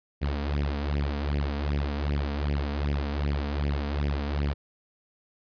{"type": "tone with flanger", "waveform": "sawtooth", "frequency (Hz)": 71.9, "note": "D2", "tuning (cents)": -36, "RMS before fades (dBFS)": -28, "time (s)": [0.21, 4.54], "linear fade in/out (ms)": 20, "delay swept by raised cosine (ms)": [0.37, 4.37], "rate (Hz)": 2.6, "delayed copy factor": 0.8, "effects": ["resampled to 11025 Hz"]}